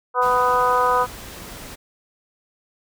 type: harmonic tone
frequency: 248.8 Hz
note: B3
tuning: 13 cents sharp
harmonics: 2 / 3 / 4 / 5 / 6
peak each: -22 / -25 / -19 / -20 / -29 dBFS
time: 0.14-1.07 s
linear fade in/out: 50 ms
type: noise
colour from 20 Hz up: pink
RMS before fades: -37 dBFS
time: 0.21-1.76 s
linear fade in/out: 20 ms
effects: none